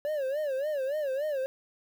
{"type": "tone with vibrato", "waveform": "triangle", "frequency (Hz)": 567, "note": "C#5", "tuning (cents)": 39, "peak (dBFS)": -26, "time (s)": [0.05, 1.46], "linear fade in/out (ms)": 0, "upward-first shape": "sine", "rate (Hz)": 3.5, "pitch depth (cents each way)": 150, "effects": ["9-bit"]}